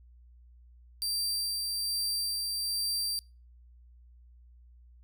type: tone with tremolo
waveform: sawtooth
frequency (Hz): 4699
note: D8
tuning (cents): 0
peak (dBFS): -26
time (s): 1.02-3.19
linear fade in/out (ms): 0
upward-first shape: sine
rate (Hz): 1.2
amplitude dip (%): 25
effects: noise-tail reverb RT60 0.3 s tail -25 dB re dry + added 60 Hz sine -53 dBFS peak until 5.03 s